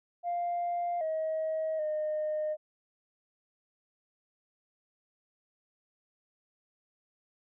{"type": "tone with pitch steps", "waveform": "sine", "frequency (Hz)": [698, 634, 613], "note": ["F5", "D#5", "D#5"], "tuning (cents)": [-1, 32, -26], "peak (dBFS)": -28, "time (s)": [0.23, 2.57], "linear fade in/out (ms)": 50, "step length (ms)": 780, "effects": ["tanh soft clip ceiling -26 dBFS"]}